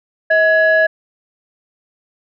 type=tone pair together; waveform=sine; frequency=638.4 / 1680 Hz; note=D#5 / G#6; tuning=+44 / +19 cents; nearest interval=octave + perfect fourth; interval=1675 cents; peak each=-11 dBFS; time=0.3-0.87 s; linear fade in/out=10 ms; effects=tanh soft clip ceiling -4 dBFS